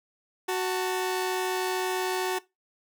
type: tone pair together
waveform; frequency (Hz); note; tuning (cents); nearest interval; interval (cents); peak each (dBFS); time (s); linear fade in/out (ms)
sawtooth; 371.2 / 891.3; F#4 / A5; +6 / +22; octave + minor third; 1516; -23 / -29; 0.48-2.39; 10
effects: noise-tail reverb RT60 0.2 s tail -19 dB re dry